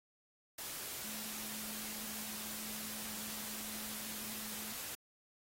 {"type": "tone in noise", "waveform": "sine", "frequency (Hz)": 215.1, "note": "A3", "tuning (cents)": -39, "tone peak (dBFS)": -52, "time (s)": [1.04, 4.73], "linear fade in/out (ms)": 5, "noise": "white", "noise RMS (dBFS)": -44, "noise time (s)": [0.58, 4.95], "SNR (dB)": -11, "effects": ["AAC 48 kbps"]}